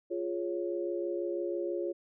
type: chord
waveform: sine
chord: Db major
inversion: first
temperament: equal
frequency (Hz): 349.2 / 415.3 / 554.4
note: F4 / Ab4 / Db5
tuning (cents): 0 / 0 / 0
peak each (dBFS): -33 / -38 / -37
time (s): 0.1-1.93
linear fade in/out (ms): 20
effects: none